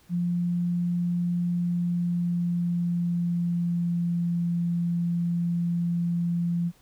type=tone with pitch glide; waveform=sine; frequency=174.61 to 171.81 Hz; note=F3 to F3; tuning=0 to -28 cents; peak=-23 dBFS; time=0.09-6.72 s; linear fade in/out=50 ms; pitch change=-28 cents; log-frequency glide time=1.49-4.43 s; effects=pink hiss -60 dBFS RMS until 6.81 s